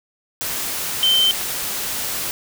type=tone in noise; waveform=sine; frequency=3103 Hz; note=G7; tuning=18 cents flat; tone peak=-13 dBFS; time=1.03-1.31 s; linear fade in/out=0 ms; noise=white; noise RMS=-25 dBFS; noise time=0.41-2.31 s; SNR=+9 dB; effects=none

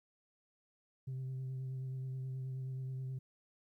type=tone with vibrato; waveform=sine; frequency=130.81 Hz; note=C3; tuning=in tune; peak=-36 dBFS; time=1.07-3.19 s; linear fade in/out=10 ms; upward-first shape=triangle; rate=9.4 Hz; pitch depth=23 cents each way; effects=tanh soft clip ceiling -37 dBFS + 13-bit

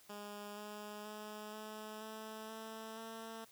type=tone with pitch steps; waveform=10% pulse; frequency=206.1 / 209.1 / 212.1 / 215.2 / 218.4 / 221.5 / 224.8 Hz; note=G#3 / G#3 / G#3 / A3 / A3 / A3 / A3; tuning=-13 / +12 / +37 / -38 / -13 / +12 / +37 cents; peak=-38 dBFS; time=0.09-3.45 s; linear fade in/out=10 ms; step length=480 ms; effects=white hiss -64 dBFS RMS until 3.51 s

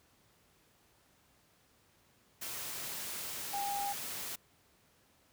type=tone in noise; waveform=sine; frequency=805 Hz; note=G5; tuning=46 cents sharp; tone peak=-34 dBFS; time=3.53-3.93 s; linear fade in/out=10 ms; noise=white; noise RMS=-41 dBFS; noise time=2.41-4.36 s; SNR=+4 dB; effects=pink hiss -68 dBFS RMS until 5.32 s + high-pass 60 Hz 12 dB/octave

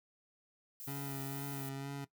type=noise; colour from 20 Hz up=violet; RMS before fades=-47 dBFS; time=0.8-1.69 s; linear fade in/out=0 ms
type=tone with vibrato; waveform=25% pulse; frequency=138.2 Hz; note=C#3; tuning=5 cents flat; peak=-36 dBFS; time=0.87-2.05 s; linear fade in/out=10 ms; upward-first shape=sine; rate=2.1 Hz; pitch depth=26 cents each way
effects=noise-tail reverb RT60 0.1 s tail -17 dB re dry

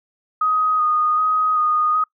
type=tone with vibrato; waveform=sine; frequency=1244.5 Hz; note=D#6; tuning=in tune; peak=-15 dBFS; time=0.41-2.04 s; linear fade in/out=5 ms; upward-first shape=square; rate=1.3 Hz; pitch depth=16 cents each way; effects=noise-tail reverb RT60 0.1 s tail -25 dB re dry

